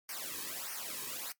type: noise with flanger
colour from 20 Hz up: white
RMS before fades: -41 dBFS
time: 0.09-1.32 s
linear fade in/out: 2 ms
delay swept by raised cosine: 0.26 to 1.46 ms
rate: 1.6 Hz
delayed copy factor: -0.9
effects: noise-tail reverb RT60 0.1 s tail -18 dB re dry + MP3 96 kbps